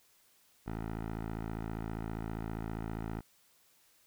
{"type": "tone with low-pass filter", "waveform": "10% pulse", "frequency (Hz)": 55, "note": "A1", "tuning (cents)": 0, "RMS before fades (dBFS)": -39, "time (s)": [0.66, 3.21], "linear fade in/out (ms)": 10, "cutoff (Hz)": 1600, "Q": 0.88, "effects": ["white hiss -67 dBFS RMS until 4.06 s"]}